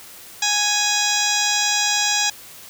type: harmonic tone with a mistuned harmonic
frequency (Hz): 830.6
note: G#5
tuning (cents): 0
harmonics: 1 / 2 / 3 / 4 / 5 / 6 / 7 / 8 / 9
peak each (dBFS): -26 / -26 / -26 / -26 / -26 / -26 / -26 / -26 / -26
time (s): 0.42-2.3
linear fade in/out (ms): 5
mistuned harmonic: 5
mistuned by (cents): -94
effects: white hiss -41 dBFS RMS until 2.69 s